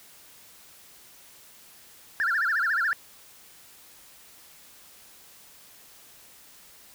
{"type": "tone with vibrato", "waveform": "sine", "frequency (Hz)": 1565, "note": "G6", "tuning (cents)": -3, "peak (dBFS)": -21, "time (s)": [2.2, 2.93], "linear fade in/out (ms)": 0, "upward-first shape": "sine", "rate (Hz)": 14, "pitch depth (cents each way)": 250, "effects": ["tanh soft clip ceiling -19 dBFS", "white hiss -52 dBFS RMS until 6.94 s"]}